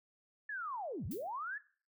sine linear two-way sweep, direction down then up, 1760 to 69.3 to 1760 Hz, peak -38 dBFS, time 0.49-1.58 s, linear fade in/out 5 ms, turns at 1.06 s
violet noise with exponential decay, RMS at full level -43 dBFS, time 1.11-1.3 s, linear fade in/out 5 ms, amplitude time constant 41 ms
effects noise-tail reverb RT60 0.4 s tail -17 dB re dry

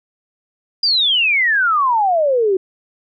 sine exponential sweep, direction down, 4898 to 365.5 Hz, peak -12 dBFS, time 0.83-2.57 s, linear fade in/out 5 ms, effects none

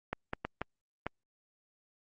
clicks, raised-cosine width 0.5 ms, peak -18 dBFS, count 5, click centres 0.13 / 0.334 / 0.45 / 0.616 / 1.066 s, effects Opus 48 kbps

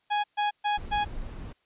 40% pulse tone bursts, 830.6 Hz, G#5, in tune, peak -23 dBFS, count 4, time 0.1-1.05 s, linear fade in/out 20 ms, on 140 ms, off 130 ms
brown noise, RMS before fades -37 dBFS, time 0.77-1.53 s, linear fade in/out 10 ms
effects white hiss -70 dBFS RMS until 1.65 s + resampled to 8000 Hz

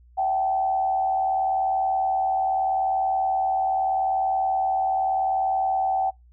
sine tone with frequency modulation, 765 Hz, G5, 42 cents flat, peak -20 dBFS, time 0.17-6.11 s, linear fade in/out 20 ms, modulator 80.8 Hz, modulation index 0.55, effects noise-tail reverb RT60 0.2 s tail -26 dB re dry + added 60 Hz sine -50 dBFS peak until 6.32 s

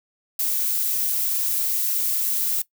violet noise, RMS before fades -23 dBFS, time 0.39-2.62 s, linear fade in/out 5 ms, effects noise-tail reverb RT60 0.1 s tail -19 dB re dry

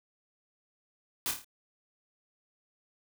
white noise with echo, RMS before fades -32 dBFS, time 1.26-1.31 s, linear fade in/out 0 ms, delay 27 ms, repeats 5, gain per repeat -5 dB, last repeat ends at 1.445 s, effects none

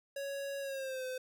square tone with pitch glide, 556 to 512.8 Hz, C#5 to C5, +5 to -35 cents, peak -38 dBFS, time 0.16-1.18 s, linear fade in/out 5 ms, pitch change -140 cents, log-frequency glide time 0.6-1.05 s, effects none

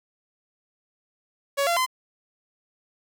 sawtooth tone with pitch steps, 560 / 686 / 1029 Hz, C#5 / F5 / C6, +18 / -31 / -29 cents, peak -17 dBFS, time 1.57-1.864 s, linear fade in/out 20 ms, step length 98 ms, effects none

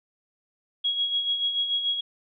sine tone with tremolo, 3313 Hz, G#7, 5 cents flat, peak -21 dBFS, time 0.84-2.01 s, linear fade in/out 10 ms, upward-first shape sine, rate 6.9 Hz, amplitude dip 55%, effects none

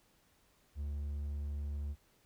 triangle tone, 72.4 Hz, D2, 24 cents flat, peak -34 dBFS, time 0.75-1.96 s, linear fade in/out 50 ms, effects pink hiss -70 dBFS RMS until 2.25 s

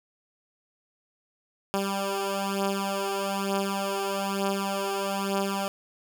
10% pulse beating tone pair, 196 / 197.1 Hz, G3 / G3, 0 / +10 cents, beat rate 1.1 Hz, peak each -23 / -20 dBFS, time 1.74-5.68 s, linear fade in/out 0 ms, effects none

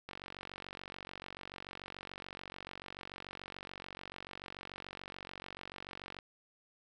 click train, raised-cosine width 0.3 ms, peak -28 dBFS, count 287, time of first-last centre 0.09-6.188 s, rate 46.9 Hz, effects none

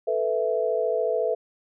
sine chord, A suspended second, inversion none, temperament equal, 440 / 493.9 / 659.3 Hz, A4 / B4 / E5, 0 / 0 / 0 cents, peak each -26 dBFS, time 0.07-1.35 s, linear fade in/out 10 ms, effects none

